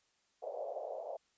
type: band-pass noise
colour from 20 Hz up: white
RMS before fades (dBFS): -42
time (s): 0.42-1.17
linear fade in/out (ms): 10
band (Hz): 510 to 690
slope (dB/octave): 48
effects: white hiss -75 dBFS RMS until 1.37 s + resampled to 16000 Hz